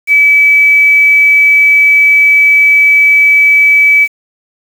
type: tone with quantisation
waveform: sine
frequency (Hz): 2294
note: D7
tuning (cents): -41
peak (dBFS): -3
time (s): 0.07-4.08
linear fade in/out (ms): 50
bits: 5
effects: none